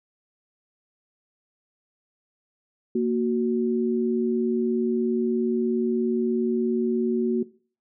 sine tone pair together, 233.1 / 370 Hz, A#3 / F#4, 0 / 0 cents, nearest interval minor sixth, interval 800 cents, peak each -23 dBFS, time 2.95-7.43 s, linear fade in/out 5 ms, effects noise-tail reverb RT60 0.4 s tail -19 dB re dry

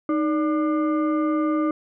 sine tone with frequency modulation, 309.7 Hz, D#4, 8 cents flat, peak -19 dBFS, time 0.09-1.71 s, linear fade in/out 2 ms, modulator 891 Hz, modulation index 0.7, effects none

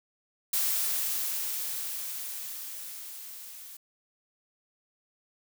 blue noise with level ramp, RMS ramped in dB -27 to -46 dBFS, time 0.53-3.77 s, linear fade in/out 5 ms, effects none

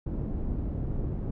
pink low-pass noise, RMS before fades -31 dBFS, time 0.06-1.31 s, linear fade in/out 5 ms, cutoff 280 Hz, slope 12 dB/octave, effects none

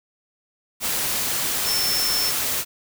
sine tone in noise, 5350 Hz, E8, 25 cents sharp, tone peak -22 dBFS, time 1.64-2.33 s, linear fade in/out 50 ms, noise white, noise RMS -24 dBFS, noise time 0.8-2.65 s, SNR -1 dB, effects none

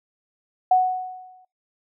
sine tone with exponential decay, 740 Hz, F#5, in tune, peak -11 dBFS, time 0.71-1.45 s, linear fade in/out 5 ms, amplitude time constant 160 ms, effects noise-tail reverb RT60 0.2 s tail -23 dB re dry

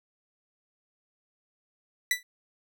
sawtooth tone with exponential decay, 1975.5 Hz, B6, in tune, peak -16 dBFS, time 2.11-2.23 s, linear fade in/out 2 ms, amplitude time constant 25 ms, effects none

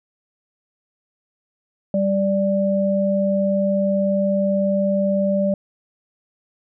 sine tone pair together, 196.33 / 587.3 Hz, G3 / D5, +3 / 0 cents, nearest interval octave + perfect fifth, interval 1897 cents, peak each -19 / -19 dBFS, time 1.94-5.54 s, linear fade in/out 2 ms, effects none

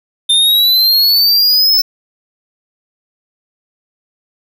square exponential sweep, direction up, 3588 to 5310 Hz, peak -8 dBFS, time 0.29-1.82 s, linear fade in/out 10 ms, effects none

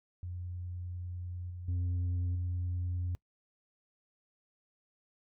sine tone with level steps, 89 Hz, F2, 33 cents sharp, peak -37 / -40 / -27 / -30 dBFS, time 0.23-3.15 s, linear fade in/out 0 ms, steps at 1.5 / 1.68 / 2.35 s, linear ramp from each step 5 ms, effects noise-tail reverb RT60 0.1 s tail -24 dB re dry + tanh soft clip ceiling -29 dBFS

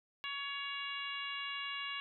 harmonic tone, 561 Hz, C#5, 21 cents sharp, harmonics 2 / 3 / 4 / 5 / 6 / 7, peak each -45 / -46 / -45 / -42 / -48 / -53 dBFS, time 0.24-2 s, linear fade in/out 0 ms, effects none

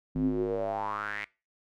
square tone with band-pass filter sweep, 51.8 Hz, G#1, 4 cents flat, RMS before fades -31 dBFS, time 0.15-1.25 s, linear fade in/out 10 ms, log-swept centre 210 to 2200 Hz, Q 6.6, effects noise-tail reverb RT60 0.3 s tail -23 dB re dry

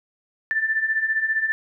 sine beating tone pair, 1758 / 1773 Hz, A6 / A6, -2 / +13 cents, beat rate 15 Hz, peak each -26 / -21 dBFS, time 0.51-1.52 s, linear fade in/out 0 ms, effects none

